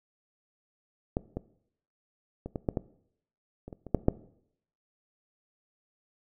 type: clicks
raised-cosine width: 2 ms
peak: -14 / -19 / -23 / -19 / -13 / -15 / -28 / -28 / -28 / -9 / -7 dBFS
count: 11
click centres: 1.169 / 1.37 / 2.46 / 2.558 / 2.688 / 2.772 / 3.68 / 3.728 / 3.867 / 3.947 / 4.084 s
effects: noise-tail reverb RT60 0.7 s tail -19 dB re dry